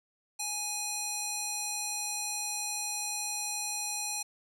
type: tone with band-pass filter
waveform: square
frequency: 830.6 Hz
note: G#5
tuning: in tune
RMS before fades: -35 dBFS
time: 0.39-4.23 s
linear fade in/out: 10 ms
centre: 7700 Hz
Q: 1.5
effects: none